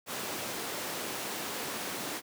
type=high-pass noise; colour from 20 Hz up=pink; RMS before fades=-37 dBFS; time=0.06-2.22 s; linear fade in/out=50 ms; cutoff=250 Hz; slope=12 dB/octave; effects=none